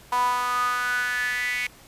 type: tone with high-pass filter sweep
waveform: sawtooth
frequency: 246.9 Hz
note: B3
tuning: in tune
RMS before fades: -25 dBFS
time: 0.12-1.67 s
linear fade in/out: 5 ms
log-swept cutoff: 930 to 2200 Hz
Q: 8.6
effects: pink hiss -50 dBFS RMS until 1.87 s + resampled to 32000 Hz